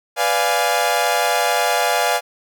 sawtooth chord, B diminished seventh, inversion none, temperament equal with one note detuned, 496.7 / 587.3 / 698.5 / 830.6 Hz, B4 / D5 / F5 / Ab5, +10 / 0 / 0 / 0 cents, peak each -20 / -19 / -16 / -17 dBFS, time 0.16-2.21 s, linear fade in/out 50 ms, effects none

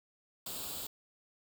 white noise with comb filter, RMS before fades -41 dBFS, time 0.46-0.87 s, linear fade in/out 5 ms, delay 0.25 ms, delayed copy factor +0.7, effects none

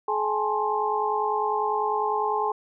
sine tone cluster, 425.5 / 818 / 868 / 1056 Hz, G#4 / G#5 / A5 / C6, +42 / -26 / -24 / +16 cents, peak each -28 dBFS, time 0.08-2.52 s, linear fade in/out 5 ms, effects none

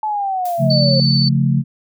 sine linear sweep, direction down, 870 to 527 Hz, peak -17 dBFS, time 0.03-1 s, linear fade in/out 2 ms
blue noise with exponential decay, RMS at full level -32 dBFS, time 0.45-0.96 s, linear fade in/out 5 ms, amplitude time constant 110 ms
sine chord, Db augmented, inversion none, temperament equal, 138.59 / 174.61 / 220 Hz, Db3 / F3 / A3, 0 / 0 / 0 cents, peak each -14 / -19 / -19 dBFS, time 0.58-1.64 s, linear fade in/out 50 ms
sine tone, 4509 Hz, C#8, 29 cents sharp, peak -16 dBFS, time 0.7-1.29 s, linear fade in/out 5 ms
effects none

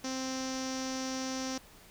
sawtooth tone with low-pass filter, 261.6 Hz, C4, in tune, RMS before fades -36 dBFS, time 0.04-1.58 s, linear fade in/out 5 ms, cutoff 5800 Hz, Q 6.1, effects pink hiss -56 dBFS RMS until 1.9 s

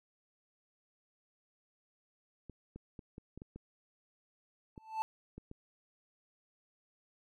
clicks, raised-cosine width 3 ms, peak -34 dBFS, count 10, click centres 2.497 / 2.76 / 2.992 / 3.181 / 3.376 / 3.419 / 3.56 / 4.778 / 5.38 / 5.514 s
triangle tone with exponential growth, 880 Hz, A5, in tune, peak -27 dBFS, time 4.76-5.02 s, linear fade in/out 0 ms, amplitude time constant 55 ms
effects none

